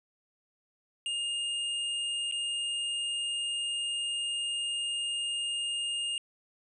square tone with dropouts, 2830 Hz, F7, 22 cents sharp, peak -31 dBFS, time 1.06-6.18 s, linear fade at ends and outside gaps 1 ms, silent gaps 2.313-2.322 s, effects resampled to 24000 Hz

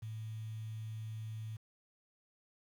sine tone with quantisation, 110 Hz, A2, in tune, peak -40 dBFS, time 0.02-1.57 s, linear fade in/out 10 ms, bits 10, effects none

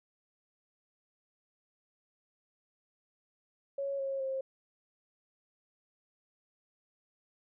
sine tone with pitch steps, 554.4 / 543.3 / 532.4 Hz, C#5 / C#5 / C5, 0 / -35 / +30 cents, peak -32 dBFS, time 3.78-4.41 s, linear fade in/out 5 ms, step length 210 ms, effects none

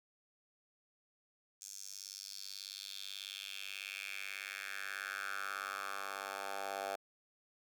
10% pulse tone with high-pass filter sweep, 98.3 Hz, G2, 5 cents sharp, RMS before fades -44 dBFS, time 1.61-6.96 s, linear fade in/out 10 ms, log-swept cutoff 6600 to 720 Hz, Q 3.5, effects none

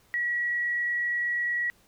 sine tone with frequency modulation, 1923 Hz, B6, 47 cents flat, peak -25 dBFS, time 0.14-1.7 s, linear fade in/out 0 ms, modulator 28.4 Hz, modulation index 0.45, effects pink hiss -62 dBFS RMS until 1.87 s

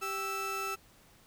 30% pulse tone pair together, 391.8 / 1318 Hz, G4 / E6, -1 / -1 cents, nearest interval octave + major sixth, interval 2100 cents, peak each -37 / -32 dBFS, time 0.01-0.76 s, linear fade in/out 20 ms, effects pink hiss -61 dBFS RMS until 1.26 s

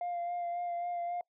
sine tone with vibrato, 698.5 Hz, F5, in tune, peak -31 dBFS, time 0.01-1.21 s, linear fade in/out 2 ms, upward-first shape sine, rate 3.7 Hz, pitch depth 19 cents each way, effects noise-tail reverb RT60 0.1 s tail -25 dB re dry + tanh soft clip ceiling -31 dBFS

